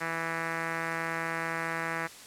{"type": "tone with low-pass filter", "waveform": "5% pulse", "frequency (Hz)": 164.81, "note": "E3", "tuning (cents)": 0, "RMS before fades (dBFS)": -33, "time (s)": [0, 2.08], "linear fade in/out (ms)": 20, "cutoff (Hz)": 2000, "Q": 2.3, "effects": ["white hiss -48 dBFS RMS until 2.26 s", "low-pass 10000 Hz 12 dB/octave"]}